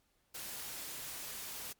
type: noise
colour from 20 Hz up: white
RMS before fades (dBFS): -44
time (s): 0.34-1.73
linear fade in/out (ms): 10
effects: pink hiss -75 dBFS RMS until 1.79 s + MP3 96 kbps